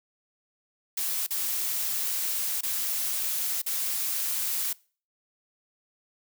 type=noise with dropouts; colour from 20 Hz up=blue; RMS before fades=-29 dBFS; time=0.97-4.73 s; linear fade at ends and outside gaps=5 ms; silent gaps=1.266-1.306 / 2.61-2.632 / 3.618-3.662 s; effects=noise-tail reverb RT60 0.4 s tail -23 dB re dry